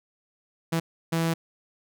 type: tone bursts at uneven times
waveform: sawtooth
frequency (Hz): 164.81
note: E3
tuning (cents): 0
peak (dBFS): -19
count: 2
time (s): 0.72-0.8 / 1.12-1.34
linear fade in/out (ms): 10
effects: none